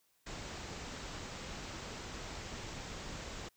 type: low-pass noise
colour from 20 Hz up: pink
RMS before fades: -45 dBFS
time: 0.26-3.49 s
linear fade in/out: 10 ms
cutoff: 7800 Hz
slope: 96 dB/octave
effects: white hiss -74 dBFS RMS until 3.56 s